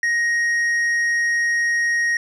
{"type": "tone with tanh clipping", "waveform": "sine", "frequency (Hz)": 1876, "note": "A#6", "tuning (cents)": 11, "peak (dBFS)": -18, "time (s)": [0.03, 2.17], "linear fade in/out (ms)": 2, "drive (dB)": 6, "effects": []}